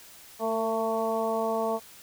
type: harmonic tone with a mistuned harmonic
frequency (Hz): 223.2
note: A3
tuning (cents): +25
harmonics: 1 / 2 / 3 / 4 / 5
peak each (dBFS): -34 / -30 / -29 / -33 / -35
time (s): 0.39-1.8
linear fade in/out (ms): 50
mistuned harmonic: 2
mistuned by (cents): +19
effects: white hiss -50 dBFS RMS until 2.02 s